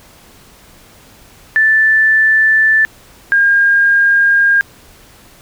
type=tone pair in turn; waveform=sine; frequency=1760 / 1614.5 Hz; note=A6 / G#6; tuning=0 / -49 cents; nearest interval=minor second; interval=149 cents; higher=first; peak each=-7 dBFS; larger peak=neither; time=1.56-2.85 / 3.32-4.61 s; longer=neither; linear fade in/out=0 ms; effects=pink hiss -43 dBFS RMS until 5.41 s